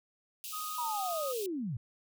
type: high-pass noise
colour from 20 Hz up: white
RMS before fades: -42 dBFS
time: 0.44-1.46 s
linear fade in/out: 0 ms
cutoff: 2500 Hz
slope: 96 dB/octave
type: tone with vibrato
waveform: triangle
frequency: 1244.5 Hz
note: D#6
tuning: in tune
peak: -36 dBFS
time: 0.52-1.33 s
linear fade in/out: 20 ms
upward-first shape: triangle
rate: 19 Hz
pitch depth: 16 cents each way
type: linear sweep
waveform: sine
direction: down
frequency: 987.8 to 101.6 Hz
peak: -33 dBFS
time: 0.78-1.77 s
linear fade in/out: 5 ms
effects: none